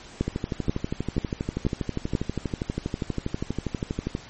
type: two click trains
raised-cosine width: 3 ms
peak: -9 / -13 dBFS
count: 5 / 49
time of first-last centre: 0.21-2.152 / 0.28-4.151 s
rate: 2.06 / 12.4 Hz
effects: pink hiss -45 dBFS RMS until 4.29 s + MP3 32 kbps